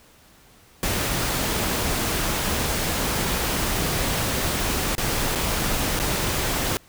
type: noise with dropouts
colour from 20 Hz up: pink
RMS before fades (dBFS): -24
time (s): 0.83-6.77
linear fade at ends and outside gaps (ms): 0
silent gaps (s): 4.951-4.981 / 5.351-5.357 / 5.991-5.999
effects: pink hiss -53 dBFS RMS until 6.88 s